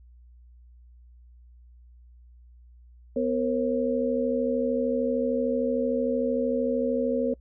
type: tone cluster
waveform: sine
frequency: 249.4 / 466.8 / 540 Hz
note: B3 / A#4 / C#5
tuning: +17 / +2 / -45 cents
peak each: -27 dBFS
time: 3.16-7.34 s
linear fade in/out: 5 ms
effects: noise-tail reverb RT60 0.1 s tail -25 dB re dry + added 60 Hz sine -49 dBFS peak until 7.4 s